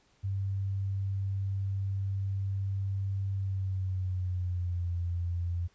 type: tone with pitch glide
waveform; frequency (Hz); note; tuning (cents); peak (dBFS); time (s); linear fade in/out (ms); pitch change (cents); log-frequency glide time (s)
sine; 97.6 to 86.95; G2 to F2; -7 to -7; -29; 0.23-5.68; 20; -200; 3.34-4.92
effects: pink hiss -67 dBFS RMS until 5.74 s + resampled to 16000 Hz